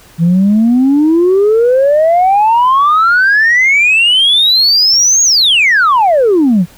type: exponential two-way sweep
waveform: sine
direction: up then down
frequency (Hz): 162.3 to 6700 to 162.3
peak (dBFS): -4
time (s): 0.18-6.66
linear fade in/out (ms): 50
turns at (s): 5.23
effects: tanh soft clip ceiling -3 dBFS + pink hiss -41 dBFS RMS until 6.77 s